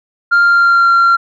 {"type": "tone with pitch glide", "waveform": "sine", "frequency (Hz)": [1396.9, 1375.3], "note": ["F6", "F6"], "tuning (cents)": [0, -27], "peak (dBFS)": -4, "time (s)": [0.31, 1.17], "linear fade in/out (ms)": 20, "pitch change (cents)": -27, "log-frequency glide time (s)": [0.42, 0.92], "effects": ["tanh soft clip ceiling -5 dBFS"]}